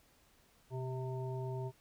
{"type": "harmonic tone with a mistuned harmonic", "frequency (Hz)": 130, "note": "C3", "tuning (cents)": -11, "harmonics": [1, 3, 5, 7], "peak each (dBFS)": [-38, -43, -49, -49], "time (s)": [0.7, 1.72], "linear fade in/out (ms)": 50, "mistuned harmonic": 1, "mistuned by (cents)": -39, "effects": ["pink hiss -68 dBFS RMS until 1.8 s"]}